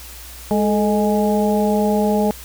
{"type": "harmonic tone with a mistuned harmonic", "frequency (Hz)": 207.7, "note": "G#3", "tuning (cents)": 0, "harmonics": [1, 2, 3, 4], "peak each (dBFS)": [-17, -20, -22, -23], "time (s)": [0.51, 2.31], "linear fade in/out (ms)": 0, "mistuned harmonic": 2, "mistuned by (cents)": 68, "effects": ["added 60 Hz sine -38 dBFS peak until 2.44 s", "white hiss -38 dBFS RMS until 2.44 s"]}